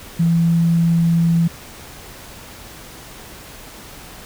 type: tone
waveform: sine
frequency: 167.6 Hz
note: E3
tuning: 29 cents sharp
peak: -12 dBFS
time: 0.19-1.48 s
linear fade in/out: 10 ms
effects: pink hiss -38 dBFS RMS until 4.25 s